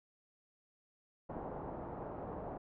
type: low-pass noise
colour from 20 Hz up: white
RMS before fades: -44 dBFS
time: 1.29-2.58 s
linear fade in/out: 10 ms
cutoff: 860 Hz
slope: 24 dB/octave
effects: none